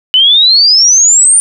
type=exponential sweep; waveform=sine; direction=up; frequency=2960 to 9260 Hz; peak=-3 dBFS; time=0.14-1.4 s; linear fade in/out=0 ms; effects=none